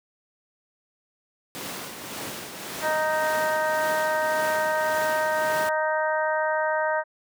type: noise with tremolo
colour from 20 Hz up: pink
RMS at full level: -32 dBFS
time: 1.55-5.69 s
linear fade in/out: 0 ms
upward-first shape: triangle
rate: 1.8 Hz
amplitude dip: 50%
type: harmonic tone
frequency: 311.1 Hz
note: D#4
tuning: in tune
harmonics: 2 / 3 / 4 / 5 / 6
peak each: -25 / -27 / -34 / -29 / -33 dBFS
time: 2.81-7.04 s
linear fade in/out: 50 ms
effects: high-pass 200 Hz 12 dB/octave